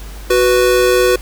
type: tone pair together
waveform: square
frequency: 369.8 / 493.6 Hz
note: F#4 / B4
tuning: -1 / -1 cents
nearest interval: perfect fourth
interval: 500 cents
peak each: -13 dBFS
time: 0.3-1.16 s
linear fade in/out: 5 ms
effects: added 50 Hz sine -28 dBFS peak until 1.21 s + pink hiss -37 dBFS RMS until 1.21 s